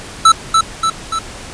square tone with echo, 1318.5 Hz, E6, in tune, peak -4 dBFS, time 0.25-0.32 s, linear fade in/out 5 ms, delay 290 ms, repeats 3, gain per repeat -4 dB, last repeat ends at 1.19 s, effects pink hiss -31 dBFS RMS until 1.53 s + resampled to 22050 Hz

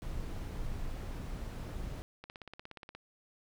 brown noise, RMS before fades -39 dBFS, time 0.02-2.02 s, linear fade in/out 0 ms
click train, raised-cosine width 0.3 ms, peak -30 dBFS, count 13, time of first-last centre 2.24-2.95 s, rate 16.9 Hz
effects none

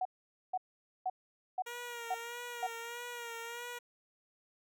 sine tone bursts, 743 Hz, F#5, 7 cents sharp, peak -31 dBFS, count 6, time 0.01-2.668 s, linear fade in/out 5 ms, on 43 ms, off 480 ms
10% pulse tone with vibrato, 472.6 Hz, A#4, 24 cents sharp, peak -33 dBFS, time 1.66-3.79 s, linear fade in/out 10 ms, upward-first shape sine, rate 1.6 Hz, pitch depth 44 cents each way
effects none

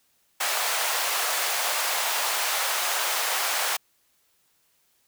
pink high-pass noise, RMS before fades -26 dBFS, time 0.4-3.77 s, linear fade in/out 10 ms, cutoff 650 Hz, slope 24 dB/octave, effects white hiss -67 dBFS RMS until 5.07 s

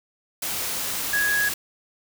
sine tone in noise, 1663 Hz, G#6, 2 cents sharp, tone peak -20 dBFS, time 1.13-1.49 s, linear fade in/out 5 ms, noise white, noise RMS -28 dBFS, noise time 0.42-1.54 s, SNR +5 dB, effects none

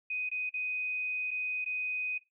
sine tone with dropouts, 2500 Hz, D#7, 8 cents sharp, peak -32 dBFS, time 0.1-2.18 s, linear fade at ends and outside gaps 5 ms, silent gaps 0.291-0.314 / 0.494-0.539 / 1.308-1.313 / 1.645-1.66 s, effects noise-tail reverb RT60 0.2 s tail -17 dB re dry

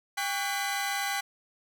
sawtooth tone cluster, 798 / 1129 / 1479 / 2008 Hz, G5 / C#6 / F#6 / B6, +31 / +31 / -1 / +28 cents, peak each -28 / -35 / -34 / -30 dBFS, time 0.17-1.21 s, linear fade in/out 10 ms, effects none

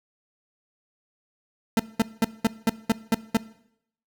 40% pulse tone bursts, 224.7 Hz, A3, 37 cents sharp, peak -16 dBFS, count 8, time 1.77-3.37 s, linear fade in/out 2 ms, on 25 ms, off 200 ms, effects noise-tail reverb RT60 0.7 s tail -18 dB re dry

